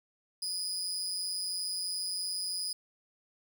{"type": "tone with amplitude modulation", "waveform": "30% pulse", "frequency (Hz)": 4963, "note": "D#8", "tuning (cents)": -5, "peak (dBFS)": -27, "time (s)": [0.42, 2.73], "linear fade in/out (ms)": 5, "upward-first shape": "sine", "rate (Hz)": 183, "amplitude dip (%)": 65, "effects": []}